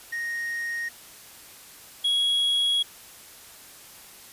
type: tone pair in turn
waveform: triangle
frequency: 1864.7 / 3323 Hz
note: A#6 / G#7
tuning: 0 / 0 cents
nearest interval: minor seventh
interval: 1000 cents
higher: second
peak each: -26 / -19 dBFS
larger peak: second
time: 0.12-0.89 / 2.04-2.83 s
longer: second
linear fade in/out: 10 ms
effects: white hiss -47 dBFS RMS until 4.32 s + resampled to 32000 Hz